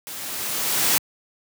white noise with level ramp, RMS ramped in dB -35 to -18 dBFS, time 0.07-0.98 s, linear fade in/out 0 ms, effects high-pass 100 Hz 12 dB/octave

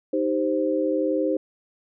sine chord, C minor, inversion first, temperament equal, 311.1 / 392 / 523.3 Hz, Eb4 / G4 / C5, 0 / 0 / 0 cents, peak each -24 / -27 / -24 dBFS, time 0.13-1.37 s, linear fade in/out 5 ms, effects none

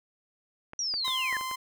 clicks, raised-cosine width 0.5 ms, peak -26 dBFS, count 7, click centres 0.734 / 0.94 / 1.08 / 1.327 / 1.368 / 1.411 / 1.513 s
sine linear sweep, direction down, 5850 to 1658 Hz, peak -28 dBFS, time 0.79-1.37 s, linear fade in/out 2 ms
sawtooth tone, 1038 Hz, C6, 14 cents flat, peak -28 dBFS, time 1.04-1.56 s, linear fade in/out 10 ms
effects none

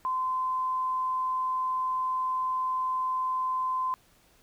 sine tone, 1030 Hz, C6, 28 cents flat, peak -26 dBFS, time 0.05-3.94 s, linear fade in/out 0 ms, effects pink hiss -62 dBFS RMS until 4.42 s

